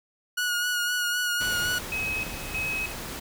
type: tone with vibrato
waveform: sawtooth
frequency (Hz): 1451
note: F#6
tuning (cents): -34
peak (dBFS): -21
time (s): 0.37-1.79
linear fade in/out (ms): 10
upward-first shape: sine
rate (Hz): 3.9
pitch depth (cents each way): 25
type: noise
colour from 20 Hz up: pink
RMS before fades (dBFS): -36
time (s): 1.4-3.2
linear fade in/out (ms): 10
type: tone with tremolo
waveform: sine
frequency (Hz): 2552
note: D#7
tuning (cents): +43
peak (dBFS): -27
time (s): 1.92-2.93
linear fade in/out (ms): 2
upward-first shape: square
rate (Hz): 1.6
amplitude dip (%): 80
effects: none